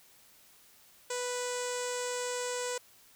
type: tone with low-pass filter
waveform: sawtooth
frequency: 493.7 Hz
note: B4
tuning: 1 cent flat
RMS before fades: -35 dBFS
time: 1.1-2.78 s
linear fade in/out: 5 ms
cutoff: 7700 Hz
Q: 4.6
effects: white hiss -60 dBFS RMS until 3.15 s